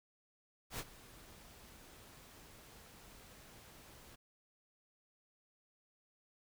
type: noise with ADSR envelope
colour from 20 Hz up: pink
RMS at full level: -40 dBFS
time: 0.7-4.16 s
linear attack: 87 ms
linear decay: 50 ms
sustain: -18 dB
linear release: 14 ms
effects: none